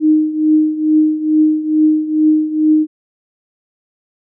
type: tone with tremolo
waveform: sine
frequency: 309.1 Hz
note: D#4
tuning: 11 cents flat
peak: -6 dBFS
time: 0-2.87 s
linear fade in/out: 50 ms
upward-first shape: triangle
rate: 2.3 Hz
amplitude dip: 80%
effects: none